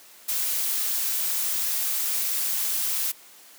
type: noise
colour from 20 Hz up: blue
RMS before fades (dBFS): -26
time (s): 0.28-3.12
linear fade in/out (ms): 10
effects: white hiss -50 dBFS RMS until 3.58 s + high-pass 200 Hz 12 dB/octave